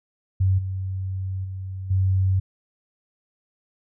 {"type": "tone with level steps", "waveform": "sine", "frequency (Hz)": 94.7, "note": "F#2", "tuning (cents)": 41, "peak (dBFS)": [-16, -25, -29, -17], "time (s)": [0.4, 2.4], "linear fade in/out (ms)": 10, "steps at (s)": [0.58, 1.44, 1.9], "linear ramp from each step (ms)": 10, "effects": []}